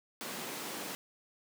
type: high-pass noise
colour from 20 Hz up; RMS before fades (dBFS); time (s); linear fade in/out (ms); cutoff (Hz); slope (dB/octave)
pink; -41; 0.21-0.95; 0; 190; 24
effects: none